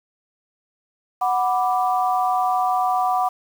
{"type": "chord", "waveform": "sine", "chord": "B minor", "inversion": "second", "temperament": "equal", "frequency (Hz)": [740, 987.8, 1174.7], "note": ["F#5", "B5", "D6"], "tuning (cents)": [0, 0, 0], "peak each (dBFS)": [-19, -25, -24], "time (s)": [1.21, 3.29], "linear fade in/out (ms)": 10, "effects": ["7-bit"]}